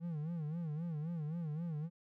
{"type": "tone with vibrato", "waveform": "triangle", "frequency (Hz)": 160.3, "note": "E3", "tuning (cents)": -48, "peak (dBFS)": -35, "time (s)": [0, 1.9], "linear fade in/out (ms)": 50, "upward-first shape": "sine", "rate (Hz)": 3.8, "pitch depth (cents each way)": 140, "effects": []}